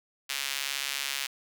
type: tone with high-pass filter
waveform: sawtooth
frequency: 138.59 Hz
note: C#3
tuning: in tune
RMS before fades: -33 dBFS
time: 0.29-1.27 s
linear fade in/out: 10 ms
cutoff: 2600 Hz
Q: 1.1
effects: none